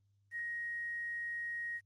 sine tone with quantisation, 1881 Hz, A#6, 15 cents sharp, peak -37 dBFS, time 0.31-1.81 s, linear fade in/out 50 ms, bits 11, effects added 100 Hz sine -70 dBFS peak until 1.85 s + Opus 24 kbps

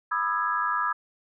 sine chord, E major seventh, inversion second, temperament equal with one note detuned, 987.8 / 1218.9 / 1318.5 / 1661.2 Hz, B5 / D#6 / E6 / G#6, 0 / -36 / 0 / 0 cents, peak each -30 / -28 / -29 / -30 dBFS, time 0.11-0.93 s, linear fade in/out 10 ms, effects none

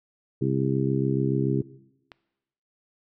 harmonic tone, 67 Hz, C2, 42 cents sharp, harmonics 2 / 3 / 4 / 5 / 6, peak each -25 / -30 / -30 / -28 / -30 dBFS, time 0.41-1.62 s, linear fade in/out 10 ms
click, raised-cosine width 0.3 ms, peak -26 dBFS, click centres 2.118 s
effects noise-tail reverb RT60 1.0 s tail -20 dB re dry

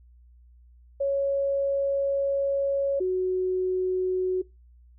sine tone pair in turn, 554.4 / 370 Hz, C#5 / F#4, 0 / 0 cents, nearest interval perfect fifth, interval 700 cents, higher first, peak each -22 dBFS, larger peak neither, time 1-3 / 3-4.42 s, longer first, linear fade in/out 10 ms, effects noise-tail reverb RT60 0.2 s tail -20 dB re dry + added 60 Hz sine -51 dBFS peak until 4.98 s

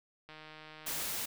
click train, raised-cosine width 0.3 ms, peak -34 dBFS, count 115, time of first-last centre 0.29-1.025 s, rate 155 Hz
white noise, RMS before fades -37 dBFS, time 0.86-1.26 s, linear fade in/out 10 ms
effects none

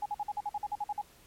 sine tone bursts, 830.6 Hz, G#5, in tune, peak -30 dBFS, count 12, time 0.02-1.015 s, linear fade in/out 5 ms, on 38 ms, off 49 ms, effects pink hiss -59 dBFS RMS until 1.26 s + MP3 64 kbps

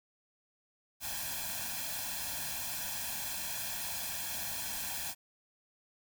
white noise with comb filter, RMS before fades -38 dBFS, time 1-5.15 s, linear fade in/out 50 ms, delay 1.2 ms, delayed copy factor +0.85, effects none

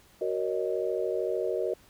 sine chord, D# minor seventh, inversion first, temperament just, 373.4 / 466.7 / 560 / 622.3 Hz, F#4 / A#4 / C#5 / D#5, +16 / +2 / +18 / 0 cents, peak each -31 / -31 / -36 / -33 dBFS, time 0.21-1.74 s, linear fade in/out 5 ms, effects pink hiss -59 dBFS RMS until 1.89 s

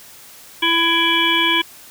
harmonic tone, 333.3 Hz, E4, 19 cents sharp, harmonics 1 / 3 / 5 / 7 / 9 / 10, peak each -23 / -21 / -23 / -19 / -22 / -19 dBFS, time 0.62-1.62 s, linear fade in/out 10 ms, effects white hiss -42 dBFS RMS until 1.9 s

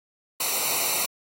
white noise with comb filter, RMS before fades -25 dBFS, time 0.4-1.06 s, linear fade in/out 5 ms, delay 0.6 ms, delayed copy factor -0.85, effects AAC 48 kbps

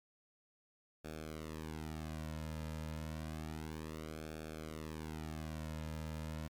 sawtooth tone with flanger, 78.3 Hz, D#2, 11 cents sharp, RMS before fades -44 dBFS, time 1.04-6.48 s, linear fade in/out 10 ms, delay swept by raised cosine 1 to 2.7 ms, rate 0.3 Hz, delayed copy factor -1, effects MP3 96 kbps

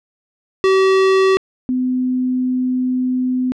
square / sine tone pair in turn, 382.3 / 253.9 Hz, G4 / B3, -43 / +48 cents, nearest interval perfect fifth, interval 709 cents, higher first, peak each -11 / -15 dBFS, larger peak first, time 0.64-1.37 / 1.69-3.52 s, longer second, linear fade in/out 0 ms, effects low-pass 4000 Hz 12 dB/octave

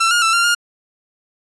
sawtooth tone with pitch steps, 1343 / 1422 / 1331 / 1386 / 1415 Hz, E6 / F6 / E6 / F6 / F6, +32 / +31 / +16 / -14 / +22 cents, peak -9 dBFS, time 0-0.55 s, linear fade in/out 10 ms, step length 110 ms, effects resampled to 24000 Hz

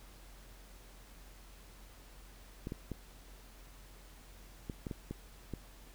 clicks, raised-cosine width 3 ms, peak -26 dBFS, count 8, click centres 2.671 / 2.721 / 2.917 / 4.698 / 4.868 / 4.912 / 5.11 / 5.537 s, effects added 45 Hz sine -54 dBFS peak until 5.94 s + pink hiss -59 dBFS RMS until 5.94 s

